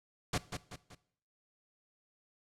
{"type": "noise with echo", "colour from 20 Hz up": "pink", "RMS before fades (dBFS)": -32, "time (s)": [0.33, 0.38], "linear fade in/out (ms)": 5, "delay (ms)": 190, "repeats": 3, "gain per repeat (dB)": -7, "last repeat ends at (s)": 0.95, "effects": ["noise-tail reverb RT60 0.6 s tail -18 dB re dry", "low-pass 8000 Hz 12 dB/octave"]}